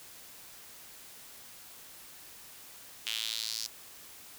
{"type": "tone with high-pass filter sweep", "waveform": "square", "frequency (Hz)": 55.8, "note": "A1", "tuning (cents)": 25, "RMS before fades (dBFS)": -36, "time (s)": [3.06, 3.67], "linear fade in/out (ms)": 10, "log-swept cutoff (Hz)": [3000, 5100], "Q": 3.4, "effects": ["white hiss -51 dBFS RMS until 4.38 s"]}